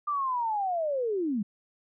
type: linear sweep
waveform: sine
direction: down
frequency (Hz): 1200 to 190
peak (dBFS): -26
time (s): 0.07-1.43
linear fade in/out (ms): 10
effects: none